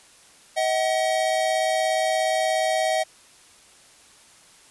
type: tone pair together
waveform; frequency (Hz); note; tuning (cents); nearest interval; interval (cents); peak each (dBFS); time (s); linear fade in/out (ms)
square; 636 / 752.9; D#5 / F#5; +38 / +30; minor third; 292; -23 / -25; 0.56-3.04; 20
effects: white hiss -52 dBFS RMS until 4.7 s + resampled to 24000 Hz